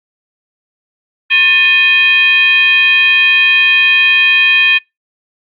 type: tone with frequency modulation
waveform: sine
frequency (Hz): 2489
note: D#7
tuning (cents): 0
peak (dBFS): -6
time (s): 1.3-4.79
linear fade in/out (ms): 20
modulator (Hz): 708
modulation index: 0.85
effects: noise-tail reverb RT60 0.2 s tail -26 dB re dry + Opus 32 kbps